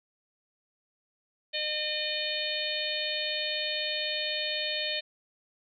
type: harmonic tone with a mistuned harmonic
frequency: 608 Hz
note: D#5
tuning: 40 cents flat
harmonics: 1 / 3 / 4 / 5 / 6 / 7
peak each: -37 / -38 / -37 / -35 / -35 / -36 dBFS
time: 1.53-5.01 s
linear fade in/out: 20 ms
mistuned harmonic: 7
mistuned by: +21 cents
effects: none